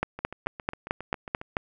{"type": "two click trains", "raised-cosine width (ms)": 0.5, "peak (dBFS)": [-10, -22], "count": [8, 10], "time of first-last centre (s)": [[0.03, 1.568], [0.19, 1.414]], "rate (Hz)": [4.55, 7.35], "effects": []}